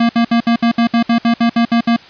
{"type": "tone bursts", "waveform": "square", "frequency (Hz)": 233.1, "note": "A#3", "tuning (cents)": 0, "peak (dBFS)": -10, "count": 13, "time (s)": [0, 1.964], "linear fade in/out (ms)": 5, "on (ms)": 92, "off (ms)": 64, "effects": ["white hiss -39 dBFS RMS until 2.09 s", "resampled to 11025 Hz"]}